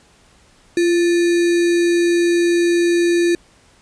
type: tone with sample-and-hold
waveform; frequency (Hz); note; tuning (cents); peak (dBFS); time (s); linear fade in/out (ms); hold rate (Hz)
sine; 343.8; F4; -27; -12; 0.77-3.35; 2; 2100
effects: pink hiss -52 dBFS RMS until 3.81 s + resampled to 22050 Hz